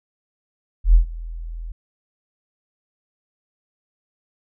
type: tone with ADSR envelope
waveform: sine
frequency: 41.39 Hz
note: E1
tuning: 8 cents sharp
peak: -6 dBFS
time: 0.84-1.72 s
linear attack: 100 ms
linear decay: 110 ms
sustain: -22 dB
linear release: 5 ms
effects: none